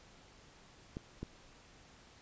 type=clicks; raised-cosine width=3 ms; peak=-27 dBFS; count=2; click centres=0.969 / 1.23 s; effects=pink hiss -60 dBFS RMS until 2.21 s + resampled to 16000 Hz